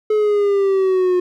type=exponential sweep; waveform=triangle; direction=down; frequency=430 to 358.5 Hz; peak=-11 dBFS; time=0.1-1.2 s; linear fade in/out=5 ms; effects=none